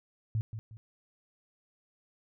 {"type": "tone with echo", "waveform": "sine", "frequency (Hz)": 110, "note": "A2", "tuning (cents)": 0, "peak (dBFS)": -27, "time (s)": [0.35, 0.41], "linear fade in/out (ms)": 0, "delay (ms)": 180, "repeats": 2, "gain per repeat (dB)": -9, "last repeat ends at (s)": 0.77, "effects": []}